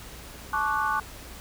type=chord; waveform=sine; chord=D major seventh; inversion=second; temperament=equal with one note detuned; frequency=868.4 / 1108.7 / 1174.7 / 1480 Hz; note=A5 / C#6 / D6 / F#6; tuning=-23 / 0 / 0 / 0 cents; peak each=-29 dBFS; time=0.53-1 s; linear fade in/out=5 ms; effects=added 60 Hz sine -46 dBFS peak until 1.4 s + pink hiss -44 dBFS RMS until 1.4 s